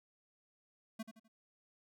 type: tone with echo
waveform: square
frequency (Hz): 222.3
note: A3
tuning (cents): +18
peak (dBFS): -40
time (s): 0.99-1.03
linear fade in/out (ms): 10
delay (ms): 84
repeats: 3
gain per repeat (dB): -9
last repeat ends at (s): 1.282
effects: none